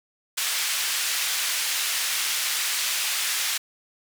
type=band-pass noise; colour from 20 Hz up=pink; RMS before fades=-26 dBFS; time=0.37-3.58 s; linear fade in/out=10 ms; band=2100 to 14000 Hz; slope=12 dB/octave; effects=none